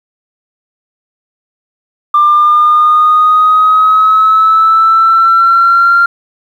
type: exponential sweep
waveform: sine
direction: up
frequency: 1188 to 1389 Hz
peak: -3 dBFS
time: 2.14-6.06 s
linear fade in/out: 5 ms
effects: tanh soft clip ceiling 0 dBFS + 7-bit